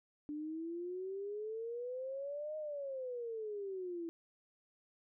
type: exponential two-way sweep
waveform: sine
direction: up then down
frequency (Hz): 293.7 to 622.3 to 328.9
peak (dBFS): -39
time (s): 0.29-4.09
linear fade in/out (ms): 0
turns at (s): 2.57
effects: none